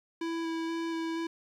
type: tone with vibrato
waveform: square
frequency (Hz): 329.6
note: E4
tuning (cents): 0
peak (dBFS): -32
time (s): 0.21-1.27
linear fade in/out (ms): 5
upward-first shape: square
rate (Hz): 2.1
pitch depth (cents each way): 9
effects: low-pass 5000 Hz 12 dB/octave + 10-bit